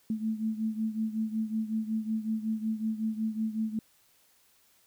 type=beating tone pair; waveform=sine; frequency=218.3 / 223.7 Hz; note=A3 / A3; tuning=-13 / +29 cents; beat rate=5.4 Hz; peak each=-30 / -34 dBFS; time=0.1-3.79 s; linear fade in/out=2 ms; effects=white hiss -65 dBFS RMS until 4.86 s